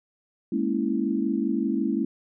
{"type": "chord", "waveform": "sine", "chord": "A# half-diminished seventh", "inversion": "third", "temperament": "equal", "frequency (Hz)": [207.7, 233.1, 277.2, 329.6], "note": ["G#3", "A#3", "C#4", "E4"], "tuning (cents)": [0, 0, 0, 0], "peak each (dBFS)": -28, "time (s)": [0.52, 2.05], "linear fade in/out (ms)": 5, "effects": []}